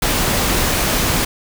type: noise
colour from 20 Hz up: pink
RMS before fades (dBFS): -17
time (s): 0.02-1.25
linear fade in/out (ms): 5
effects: none